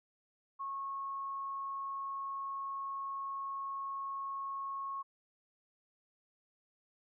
sine tone, 1095 Hz, C#6, 22 cents flat, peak -37 dBFS, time 0.59-5.03 s, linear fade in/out 20 ms, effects none

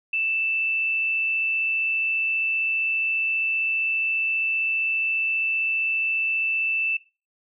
sine tone with amplitude modulation, 2652 Hz, E7, 10 cents sharp, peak -20 dBFS, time 0.13-6.97 s, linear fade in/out 5 ms, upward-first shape sine, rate 135 Hz, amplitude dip 30%, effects noise-tail reverb RT60 0.3 s tail -19 dB re dry

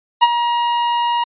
45% pulse tone with ADSR envelope, 951 Hz, A#5, 34 cents sharp, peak -5 dBFS, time 0.21-1.24 s, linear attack 21 ms, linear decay 37 ms, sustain -10 dB, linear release 7 ms, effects resampled to 8000 Hz

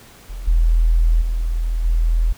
sine tone with level steps, 41.08 Hz, E1, 5 cents flat, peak -26 / -11 / -17 / -13 dBFS, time 0.29-2.33 s, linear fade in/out 10 ms, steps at 0.47 / 1.21 / 1.84 s, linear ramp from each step 10 ms, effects pink hiss -45 dBFS RMS until 2.37 s

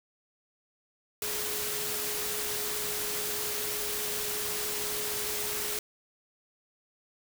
sine tone in noise, 420.2 Hz, G#4, 20 cents sharp, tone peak -40 dBFS, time 1.22-5.79 s, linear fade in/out 2 ms, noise white, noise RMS -33 dBFS, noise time 1.22-5.79 s, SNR -10 dB, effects none

